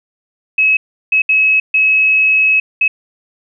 sine tone bursts at uneven times, 2570 Hz, E7, 45 cents flat, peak -8 dBFS, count 5, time 0.58-0.77 / 1.12-1.22 / 1.29-1.6 / 1.74-2.6 / 2.81-2.88 s, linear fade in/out 5 ms, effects none

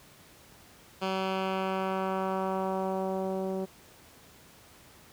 10% pulse tone with low-pass filter sweep, 190 Hz, F#3, 46 cents sharp, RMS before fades -31 dBFS, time 1.01-3.66 s, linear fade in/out 20 ms, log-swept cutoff 4000 to 440 Hz, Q 1.1, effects pink hiss -55 dBFS RMS until 5.12 s + high-pass 60 Hz 12 dB/octave

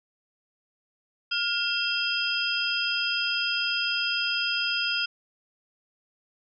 sine tone cluster, 1413 / 2693 / 3210 / 4980 Hz, F6 / E7 / G7 / D#8, +20 / +36 / +40 / +1 cents, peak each -30 dBFS, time 1.31-5.06 s, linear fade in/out 10 ms, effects none

